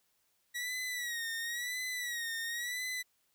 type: tone with vibrato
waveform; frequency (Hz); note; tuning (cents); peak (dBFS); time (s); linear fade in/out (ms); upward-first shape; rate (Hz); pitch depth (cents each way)
sawtooth; 1920; B6; -49; -32; 0.54-3.03; 20; sine; 0.96; 85
effects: white hiss -75 dBFS RMS until 3.34 s